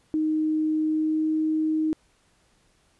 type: tone with pitch glide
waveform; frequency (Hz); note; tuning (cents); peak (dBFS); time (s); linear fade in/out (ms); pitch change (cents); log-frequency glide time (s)
sine; 311.1 to 313.1; D#4 to D#4; 0 to +11; -21; 0.14-1.93; 0; +11; 0.84-1.29
effects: pink hiss -64 dBFS RMS until 2.99 s + resampled to 24000 Hz